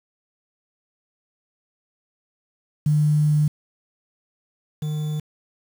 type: tone pair in turn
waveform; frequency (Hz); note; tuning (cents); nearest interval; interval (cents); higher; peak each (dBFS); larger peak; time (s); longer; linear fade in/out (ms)
sine / triangle; 150.3 / 151.96; D3 / D#3; +40 / -41; unison; 19; second; -15 / -21; first; 2.86-3.48 / 4.82-5.2; first; 5
effects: 7-bit